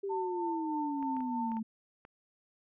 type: exponential sweep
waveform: sine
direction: down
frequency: 400 to 218.9 Hz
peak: -33 dBFS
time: 0.03-1.63 s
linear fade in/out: 10 ms
type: tone with tremolo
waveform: sine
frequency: 896 Hz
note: A5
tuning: 31 cents sharp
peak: -33 dBFS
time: 0.09-1.6 s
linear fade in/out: 20 ms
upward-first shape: sine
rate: 3.2 Hz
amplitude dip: 45%
type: clicks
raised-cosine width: 0.5 ms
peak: -36 dBFS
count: 6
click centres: 1.027 / 1.167 / 1.206 / 1.518 / 1.569 / 2.051 s
effects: none